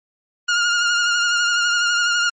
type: tone with vibrato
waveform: sawtooth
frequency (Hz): 1419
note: F6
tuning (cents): +27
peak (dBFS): -12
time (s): 0.48-2.3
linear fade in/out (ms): 10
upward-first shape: triangle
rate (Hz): 12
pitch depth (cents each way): 38
effects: MP3 32 kbps